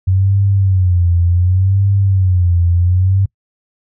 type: tone with vibrato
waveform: sine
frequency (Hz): 92.5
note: F#2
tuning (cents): 0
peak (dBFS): -9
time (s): 0.07-3.26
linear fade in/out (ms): 10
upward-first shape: sine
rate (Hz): 0.68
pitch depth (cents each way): 120
effects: noise-tail reverb RT60 0.1 s tail -24 dB re dry